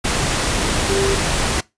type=tone in noise; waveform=sine; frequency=392 Hz; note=G4; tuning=in tune; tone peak=-18 dBFS; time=0.89-1.15 s; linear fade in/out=10 ms; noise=pink; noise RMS=-19 dBFS; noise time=0.04-1.61 s; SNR=-2 dB; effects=noise-tail reverb RT60 0.2 s tail -21 dB re dry + resampled to 22050 Hz